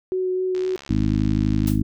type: tone with vibrato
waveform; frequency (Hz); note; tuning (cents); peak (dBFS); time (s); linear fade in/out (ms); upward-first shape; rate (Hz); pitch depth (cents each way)
sine; 370.3; F#4; +1; -20; 0.12-0.76; 0; sine; 3.9; 10
type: click train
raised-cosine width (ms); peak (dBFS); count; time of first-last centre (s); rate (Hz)
0.2; -22; 79; 0.55-1.663; 70.1
type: harmonic tone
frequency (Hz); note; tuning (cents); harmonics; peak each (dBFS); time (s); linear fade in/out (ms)
51.91; G#1; 0; 1 / 2 / 3 / 4 / 5 / 6; -25 / -23 / -27 / -24 / -24 / -26; 0.89-1.83; 10
type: noise with exponential decay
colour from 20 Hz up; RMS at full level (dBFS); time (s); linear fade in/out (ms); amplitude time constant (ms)
white; -27; 1.67-1.82; 5; 32
effects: none